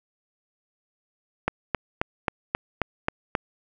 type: click train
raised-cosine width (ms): 0.5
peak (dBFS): -7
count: 8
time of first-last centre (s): 1.48-3.352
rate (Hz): 3.74
effects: none